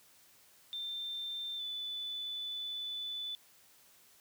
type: tone with pitch glide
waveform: sine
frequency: 3577 to 3489 Hz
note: A7 to A7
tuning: +28 to -15 cents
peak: -37 dBFS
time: 0.73-3.35 s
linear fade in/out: 0 ms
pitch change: -43 cents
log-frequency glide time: 1.57-1.62 s
effects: white hiss -63 dBFS RMS until 4.2 s + high-pass 60 Hz 12 dB/octave